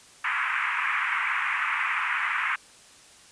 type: band-pass noise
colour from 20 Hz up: white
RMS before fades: -27 dBFS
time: 0.24-2.56 s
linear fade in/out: 5 ms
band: 990 to 2400 Hz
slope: 48 dB/octave
effects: white hiss -52 dBFS RMS until 3.31 s + resampled to 22050 Hz